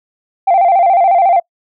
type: tone with vibrato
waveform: sine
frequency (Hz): 733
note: F#5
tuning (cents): -16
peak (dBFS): -5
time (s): 0.47-1.4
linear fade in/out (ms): 10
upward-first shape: square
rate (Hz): 14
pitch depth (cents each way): 100
effects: noise-tail reverb RT60 0.1 s tail -25 dB re dry + tanh soft clip ceiling -4 dBFS